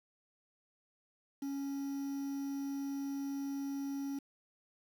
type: tone with quantisation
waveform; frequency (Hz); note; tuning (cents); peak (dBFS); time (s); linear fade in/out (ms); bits
triangle; 277.2; C#4; 0; -34; 1.42-4.19; 5; 9
effects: none